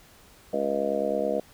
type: harmonic tone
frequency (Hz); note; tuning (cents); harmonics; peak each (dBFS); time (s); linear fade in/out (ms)
69.3; C#2; 0; 3 / 4 / 5 / 6 / 7 / 8 / 9 / 10; -34 / -35 / -36 / -37 / -28 / -39 / -28 / -36; 0.53-1.4; 5
effects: pink hiss -54 dBFS RMS until 1.53 s